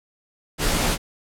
pink noise with comb filter, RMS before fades -21 dBFS, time 0.58-0.98 s, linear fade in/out 50 ms, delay 15 ms, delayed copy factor -0.55, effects low-pass 12000 Hz 12 dB/octave

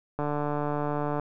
click train, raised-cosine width 1 ms, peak -16 dBFS, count 149, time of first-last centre 0.19-1.197 s, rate 147 Hz, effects none

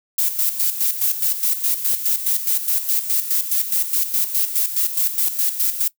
violet noise with tremolo, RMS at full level -18 dBFS, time 0.18-5.88 s, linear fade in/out 5 ms, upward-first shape square, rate 4.8 Hz, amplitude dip 65%, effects noise-tail reverb RT60 0.1 s tail -20 dB re dry

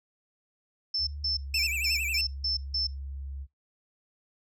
sine tone bursts, 5300 Hz, E8, 9 cents sharp, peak -26 dBFS, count 7, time 0.94-2.87 s, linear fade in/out 5 ms, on 130 ms, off 170 ms
sine tone with pitch glide, 72.6 to 68.53 Hz, D2 to C#2, -19 to -19 cents, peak -35 dBFS, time 0.98-3.47 s, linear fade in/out 50 ms, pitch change -100 cents, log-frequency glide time 1.3-1.44 s
square tone with vibrato, 2489 Hz, D#7, in tune, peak -29 dBFS, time 1.54-2.21 s, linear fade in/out 2 ms, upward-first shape sine, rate 11 Hz, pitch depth 140 cents each way
effects noise-tail reverb RT60 0.2 s tail -23 dB re dry

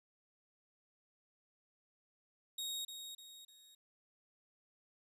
sawtooth tone with echo, 3758 Hz, A#7, 13 cents sharp, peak -36 dBFS, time 2.58-2.85 s, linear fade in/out 5 ms, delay 300 ms, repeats 3, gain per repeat -7 dB, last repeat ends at 3.75 s, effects resampled to 32000 Hz + 13-bit

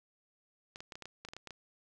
clicks, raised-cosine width 0.2 ms, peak -28 dBFS, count 12, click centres 0.759 / 0.805 / 0.922 / 0.955 / 1.023 / 1.056 / 1.25 / 1.287 / 1.335 / 1.366 / 1.473 / 1.507 s, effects none

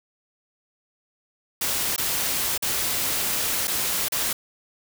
white noise with dropouts, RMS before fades -25 dBFS, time 1.61-4.33 s, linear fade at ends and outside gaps 5 ms, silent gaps 1.963-1.979 / 2.578-2.623 / 3.673-3.678 / 4.085-4.12 s, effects none

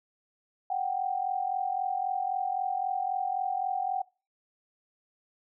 sine tone pair together, 737.2 / 781 Hz, F#5 / G5, -7 / -7 cents, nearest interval minor second, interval 100 cents, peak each -30 / -30 dBFS, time 0.7-4.02 s, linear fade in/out 5 ms, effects noise-tail reverb RT60 0.3 s tail -22 dB re dry

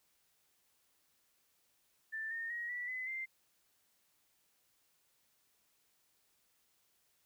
sine tone with pitch steps, 1772 / 1831.3 / 1892.6 / 1956 / 2021 / 2089 Hz, A6 / A#6 / A#6 / B6 / B6 / C7, +12 / -31 / +26 / -17 / +39 / -3 cents, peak -38 dBFS, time 2.12-3.26 s, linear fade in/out 20 ms, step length 190 ms, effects white hiss -75 dBFS RMS until 7.25 s

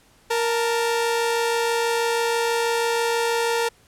sawtooth tone pair together, 466.6 / 887 Hz, A#4 / A5, +2 / +14 cents, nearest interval major seventh, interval 1112 cents, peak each -17 / -23 dBFS, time 0.3-3.69 s, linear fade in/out 10 ms, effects pink hiss -56 dBFS RMS until 3.87 s + low-pass 12000 Hz 12 dB/octave

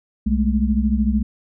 sine tone cluster, 64 / 206.7 / 220 Hz, C2 / G#3 / A3, -38 / -8 / 0 cents, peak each -20 dBFS, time 0.26-1.23 s, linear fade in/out 10 ms, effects none

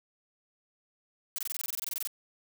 blue noise bursts, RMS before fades -34 dBFS, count 16, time 1.36-2.073 s, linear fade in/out 0 ms, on 23 ms, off 23 ms, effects none

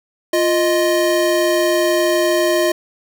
square tone pair together, 349.3 / 622.3 Hz, F4 / D#5, 0 / 0 cents, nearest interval minor seventh, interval 1000 cents, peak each -17 dBFS, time 0.33-2.72 s, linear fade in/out 5 ms, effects none

